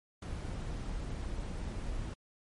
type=noise with ADSR envelope; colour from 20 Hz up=brown; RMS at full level=-34 dBFS; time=0.22-2.14 s; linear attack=5 ms; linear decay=13 ms; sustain=-4 dB; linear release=5 ms; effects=MP3 48 kbps